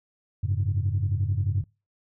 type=chord; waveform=sine; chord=F# suspended second; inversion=none; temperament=equal; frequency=92.5 / 103.83 / 138.59 Hz; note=F#2 / G#2 / C#3; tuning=0 / 0 / 0 cents; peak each=-25 / -25 / -31 dBFS; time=0.43-1.64 s; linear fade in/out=10 ms; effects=noise-tail reverb RT60 0.3 s tail -26 dB re dry + tanh soft clip ceiling -16 dBFS